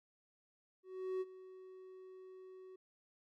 triangle tone with ADSR envelope, 374 Hz, F#4, 19 cents sharp, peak -33 dBFS, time 0.83-2.76 s, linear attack 380 ms, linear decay 35 ms, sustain -17 dB, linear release 6 ms, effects none

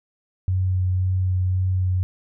sine tone with vibrato, 92.5 Hz, F#2, in tune, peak -18 dBFS, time 0.48-2.03 s, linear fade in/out 0 ms, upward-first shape sine, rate 1.9 Hz, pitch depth 12 cents each way, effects none

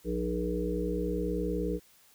harmonic tone with a mistuned harmonic, 59.6 Hz, A#1, 39 cents sharp, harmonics 1 / 3 / 5 / 7 / 8, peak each -35 / -35 / -35 / -35 / -35 dBFS, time 0.04-1.8 s, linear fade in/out 50 ms, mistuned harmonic 5, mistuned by +55 cents, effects white hiss -61 dBFS RMS until 2.14 s

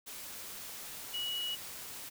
sine tone in noise, 2920 Hz, F#7, 24 cents flat, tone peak -34 dBFS, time 1.13-1.56 s, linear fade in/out 20 ms, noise white, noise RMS -45 dBFS, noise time 0.06-2.1 s, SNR +8 dB, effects none

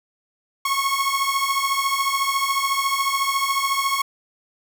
sawtooth beating tone pair, 1090 / 1104 Hz, C#6 / C#6, -29 / -7 cents, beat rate 14 Hz, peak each -19 dBFS, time 0.65-4.02 s, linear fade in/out 5 ms, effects none

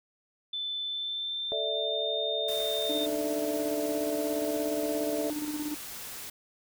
sine tone with pitch glide, 3520 to 3634 Hz, A7 to A#7, 0 to -45 cents, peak -31 dBFS, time 0.53-3.06 s, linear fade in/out 5 ms, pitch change +55 cents, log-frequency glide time 0.84-2.2 s
sine chord, A suspended fourth, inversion none, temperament equal, 440 / 587.3 / 659.3 Hz, A4 / D5 / E5, 0 / 0 / 0 cents, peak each -34 dBFS, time 1.52-5.3 s, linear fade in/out 0 ms
white noise, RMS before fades -41 dBFS, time 2.48-6.3 s, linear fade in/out 5 ms
triangle tone with tremolo, 300.1 Hz, D4, 38 cents sharp, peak -28 dBFS, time 2.89-5.75 s, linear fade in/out 10 ms, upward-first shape square, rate 17 Hz, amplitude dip 50%
effects none

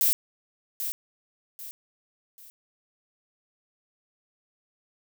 violet noise with echo, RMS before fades -22 dBFS, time 0.01-0.13 s, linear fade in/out 0 ms, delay 790 ms, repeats 3, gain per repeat -9 dB, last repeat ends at 2.5 s, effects none

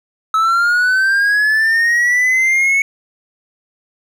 triangle linear sweep, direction up, 1292 to 2217 Hz, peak -9 dBFS, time 0.34-2.82 s, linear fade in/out 2 ms, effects none

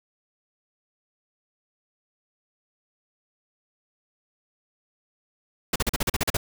pink noise bursts, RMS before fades -23 dBFS, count 10, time 5.73-6.37 s, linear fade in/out 5 ms, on 28 ms, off 40 ms, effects none

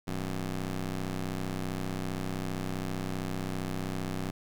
20% pulse ring-modulated tone, 95.3 Hz, G2, 48 cents flat, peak -24 dBFS, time 0.07-4.31 s, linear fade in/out 10 ms, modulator 79 Hz, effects none

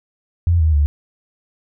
sine tone with pitch steps, 85.7 / 79.04 / 72.9 Hz, F2 / D#2 / D2, -32 / +28 / -12 cents, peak -11 dBFS, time 0.47-0.86 s, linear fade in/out 0 ms, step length 130 ms, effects none

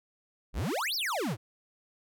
square exponential two-way sweep, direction up then down, 36.73 to 5700 to 91.5 Hz, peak -30 dBFS, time 0.53-1.37 s, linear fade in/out 50 ms, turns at 0.95 s, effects none

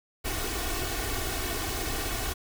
pink noise with comb filter, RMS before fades -31 dBFS, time 0.24-2.34 s, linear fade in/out 20 ms, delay 2.7 ms, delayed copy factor +0.8, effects none

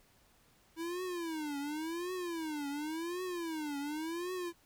square tone with vibrato, 322.6 Hz, E4, 37 cents flat, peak -37 dBFS, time 0.76-4.53 s, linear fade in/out 50 ms, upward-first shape triangle, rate 0.91 Hz, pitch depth 250 cents each way, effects pink hiss -67 dBFS RMS until 4.65 s

